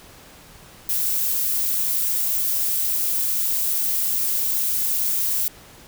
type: noise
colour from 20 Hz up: violet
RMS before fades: -22 dBFS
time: 0.89-5.48 s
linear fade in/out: 2 ms
effects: pink hiss -46 dBFS RMS until 5.87 s